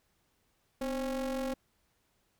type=ring-modulated tone; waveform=square; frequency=138.59 Hz; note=C#3; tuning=in tune; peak=-30 dBFS; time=0.81-1.54 s; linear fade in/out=5 ms; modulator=393 Hz; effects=pink hiss -74 dBFS RMS until 2.39 s